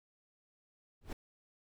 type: noise with exponential growth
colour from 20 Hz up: brown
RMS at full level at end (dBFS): -32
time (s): 1.01-1.13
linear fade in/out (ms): 5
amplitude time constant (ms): 26
effects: none